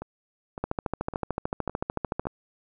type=two click trains; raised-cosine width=1 ms; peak=-13 / -21 dBFS; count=23 / 5; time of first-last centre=0.64-2.27 / 0.02-2.255 s; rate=13.5 / 1.79 Hz; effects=none